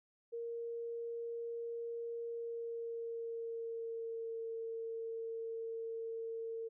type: tone with pitch glide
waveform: sine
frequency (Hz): 466.2 to 454.5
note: A#4 to A#4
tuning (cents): 0 to -44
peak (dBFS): -39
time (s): 0.32-6.69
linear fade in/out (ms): 20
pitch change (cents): -44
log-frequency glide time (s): 2.26-4.45
effects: none